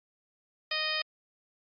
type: harmonic tone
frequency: 620 Hz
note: D#5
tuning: 6 cents flat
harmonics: 1 / 2 / 3 / 4 / 5 / 6 / 7 / 8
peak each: -40 / -39 / -35 / -35 / -36 / -38 / -40 / -35 dBFS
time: 0.71-1.02 s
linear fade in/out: 5 ms
effects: MP3 48 kbps